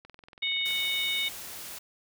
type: click train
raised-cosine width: 0.3 ms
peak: -33 dBFS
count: 23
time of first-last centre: 0.05-1.083 s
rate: 21.3 Hz
type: harmonic tone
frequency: 739 Hz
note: F#5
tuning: 2 cents flat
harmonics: 3 / 4 / 5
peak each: -31 / -35 / -29 dBFS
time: 0.42-1.29 s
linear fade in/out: 10 ms
type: noise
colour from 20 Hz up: white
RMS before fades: -41 dBFS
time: 0.65-1.79 s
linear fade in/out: 10 ms
effects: none